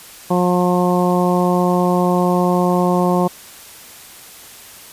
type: harmonic tone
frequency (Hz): 179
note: F3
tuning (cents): +43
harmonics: 1 / 2 / 3 / 4 / 5 / 6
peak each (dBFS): -16 / -19 / -21 / -22 / -23 / -24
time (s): 0.3-3.28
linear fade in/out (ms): 10
effects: white hiss -39 dBFS RMS until 4.92 s + resampled to 32000 Hz